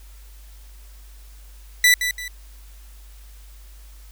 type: tone with echo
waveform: sawtooth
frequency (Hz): 1977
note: B6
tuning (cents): +1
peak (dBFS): -8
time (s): 1.84-1.94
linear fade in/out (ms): 2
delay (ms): 170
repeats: 2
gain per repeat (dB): -9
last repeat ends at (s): 2.28
effects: added 50 Hz sine -41 dBFS peak until 4.11 s + white hiss -53 dBFS RMS until 4.11 s